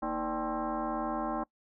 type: tone with frequency modulation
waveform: sine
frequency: 232.9 Hz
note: A#3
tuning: 1 cent flat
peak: -30 dBFS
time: 0.02-1.44 s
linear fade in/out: 10 ms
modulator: 274 Hz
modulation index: 3.5
effects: noise-tail reverb RT60 0.1 s tail -23 dB re dry